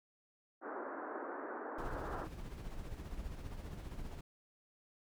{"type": "band-pass noise", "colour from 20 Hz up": "pink", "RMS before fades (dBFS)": -44, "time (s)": [0.61, 2.28], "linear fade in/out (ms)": 50, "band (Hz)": [270, 1600], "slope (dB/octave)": 48}
{"type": "noise with tremolo", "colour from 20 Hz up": "brown", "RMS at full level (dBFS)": -43, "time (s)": [1.78, 4.21], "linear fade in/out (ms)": 5, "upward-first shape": "sine", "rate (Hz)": 15, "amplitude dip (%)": 45}
{"effects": []}